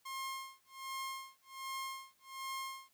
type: tone with tremolo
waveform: sawtooth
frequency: 1068 Hz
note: C6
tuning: 35 cents sharp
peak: -35 dBFS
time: 0.05-2.89 s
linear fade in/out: 10 ms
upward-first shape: sine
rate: 1.3 Hz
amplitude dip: 100%
effects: white hiss -73 dBFS RMS until 2.93 s